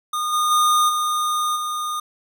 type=tone with level steps; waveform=square; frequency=1223 Hz; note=D#6; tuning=30 cents flat; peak=-22 / -18 / -15 / -20 / -24 dBFS; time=0.13-2 s; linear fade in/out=5 ms; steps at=0.32 / 0.5 / 0.88 / 1.55 s; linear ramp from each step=20 ms; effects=none